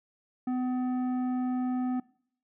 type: tone with tanh clipping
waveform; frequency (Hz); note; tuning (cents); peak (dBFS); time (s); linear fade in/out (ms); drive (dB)
triangle; 252.3; B3; +37; -29; 0.47-2; 5; 14
effects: noise-tail reverb RT60 0.6 s tail -22 dB re dry